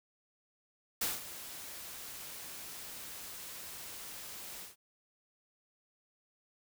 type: noise with ADSR envelope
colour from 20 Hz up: white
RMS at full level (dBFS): -32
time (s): 1.01-4.76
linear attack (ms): 7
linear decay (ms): 180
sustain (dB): -14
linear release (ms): 140
effects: none